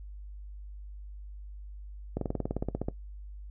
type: slowing click train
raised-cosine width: 2 ms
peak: -17 dBFS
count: 14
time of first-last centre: 2.17-2.885 s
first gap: 43 ms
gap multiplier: 1.04
effects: noise-tail reverb RT60 0.1 s tail -17 dB re dry + added 50 Hz sine -41 dBFS peak until 3.5 s